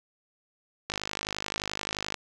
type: click train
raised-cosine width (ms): 0.2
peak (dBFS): -13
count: 65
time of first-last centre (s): 0.9-2.143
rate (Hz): 51.5
effects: none